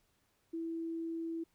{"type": "tone", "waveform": "sine", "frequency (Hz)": 329.6, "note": "E4", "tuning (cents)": 0, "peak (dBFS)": -36, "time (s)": [0.53, 1.44], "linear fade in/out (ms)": 10, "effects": ["pink hiss -75 dBFS RMS until 1.54 s"]}